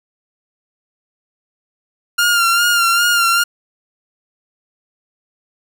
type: tone with vibrato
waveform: sawtooth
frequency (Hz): 1396.9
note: F6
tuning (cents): 0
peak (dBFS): -8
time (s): 2.18-3.44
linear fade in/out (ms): 10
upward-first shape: sine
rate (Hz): 2.5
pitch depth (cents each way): 41
effects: none